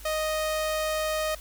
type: tone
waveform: sawtooth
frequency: 622.3 Hz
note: D#5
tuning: in tune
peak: -22 dBFS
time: 0.05-1.35 s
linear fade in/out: 5 ms
effects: added 50 Hz sine -43 dBFS peak until 1.4 s + white hiss -48 dBFS RMS until 1.4 s